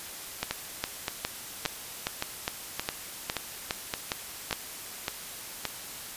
two click trains, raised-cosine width 0.2 ms, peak -10 / -11 dBFS, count 11 / 10, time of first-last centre 0.43-4.528 / 0.51-5.653 s, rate 2.44 / 1.75 Hz, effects white hiss -41 dBFS RMS until 6.16 s + resampled to 32000 Hz

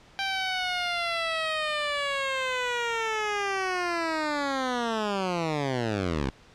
10% pulse linear sweep, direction down, 786 to 61.74 Hz, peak -18 dBFS, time 0.19-6.3 s, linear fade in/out 0 ms, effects pink hiss -54 dBFS RMS until 6.54 s + low-pass 5000 Hz 12 dB/octave

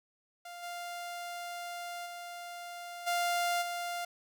sawtooth tone with level steps, 698.5 Hz, F5, in tune, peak -40 / -35 / -38 / -25 / -31 dBFS, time 0.45-4.05 s, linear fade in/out 5 ms, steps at 0.62 / 2.05 / 3.06 / 3.61 s, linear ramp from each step 20 ms, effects none

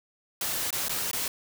white noise with dropouts, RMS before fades -30 dBFS, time 0.41-1.28 s, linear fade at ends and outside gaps 2 ms, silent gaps 0.706-0.727 / 0.884-0.894 / 1.113-1.131 s, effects none

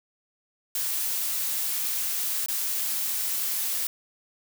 blue noise with dropouts, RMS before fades -28 dBFS, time 0.75-3.87 s, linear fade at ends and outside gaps 2 ms, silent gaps 2.461-2.484 s, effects none

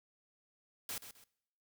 white noise with echo, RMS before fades -41 dBFS, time 0.89-0.98 s, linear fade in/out 2 ms, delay 130 ms, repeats 2, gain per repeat -10 dB, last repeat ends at 1.24 s, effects noise-tail reverb RT60 0.8 s tail -23 dB re dry

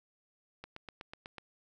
click train, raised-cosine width 0.3 ms, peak -28 dBFS, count 7, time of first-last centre 0.64-1.383 s, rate 8.08 Hz, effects none

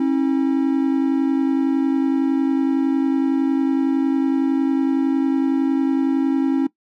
triangle tone pair together, 270.9 / 321.8 Hz, C#4 / E4, -40 / -42 cents, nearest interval minor third, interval 298 cents, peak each -15 / -19 dBFS, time 0-6.67 s, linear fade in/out 5 ms, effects noise-tail reverb RT60 0.1 s tail -19 dB re dry

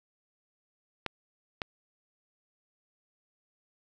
clicks, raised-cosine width 0.3 ms, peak -15 / -16 dBFS, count 2, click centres 1.063 / 1.618 s, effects none

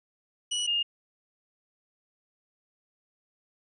sawtooth / sine tone pair in turn, 2933 / 2833 Hz, F#7 / F7, -16 / +24 cents, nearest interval minor second, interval 60 cents, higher first, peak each -24 dBFS, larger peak neither, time 0.51-0.67 / 0.67-0.83 s, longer neither, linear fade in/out 10 ms, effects resampled to 24000 Hz

